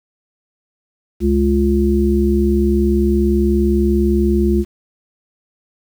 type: harmonic tone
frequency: 69.9 Hz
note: C#2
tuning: 15 cents sharp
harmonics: 1 / 3 / 5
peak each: -16 / -16 / -16 dBFS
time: 1.2-4.65 s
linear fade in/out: 50 ms
effects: 7-bit